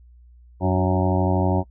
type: harmonic tone with a mistuned harmonic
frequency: 92.5 Hz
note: F#2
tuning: in tune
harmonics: 1 / 2 / 3 / 4 / 6 / 7 / 8 / 9 / 10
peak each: -21 / -24 / -26 / -27 / -29 / -29 / -30 / -31 / -31 dBFS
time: 0.6-1.64 s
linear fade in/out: 50 ms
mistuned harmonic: 3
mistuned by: +43 cents
effects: noise-tail reverb RT60 0.1 s tail -26 dB re dry + added 60 Hz sine -46 dBFS peak until 1.7 s